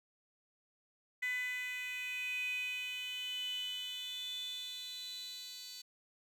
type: tone with high-pass filter sweep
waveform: 10% pulse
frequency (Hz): 500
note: B4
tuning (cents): +21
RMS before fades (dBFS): -41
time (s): 1.22-5.82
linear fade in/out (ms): 10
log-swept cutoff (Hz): 2000 to 4500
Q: 9.9
effects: none